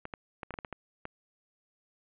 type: clicks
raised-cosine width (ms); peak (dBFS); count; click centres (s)
0.5; -23; 9; 0.054 / 0.138 / 0.432 / 0.507 / 0.54 / 0.588 / 0.648 / 0.727 / 1.054
effects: resampled to 8000 Hz + 10-bit